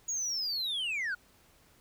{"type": "linear sweep", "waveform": "sine", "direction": "down", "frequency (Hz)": [6780, 1396.9], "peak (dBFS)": -28, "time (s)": [0.08, 1.15], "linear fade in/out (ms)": 10, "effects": ["tanh soft clip ceiling -30 dBFS", "pink hiss -63 dBFS RMS until 1.8 s"]}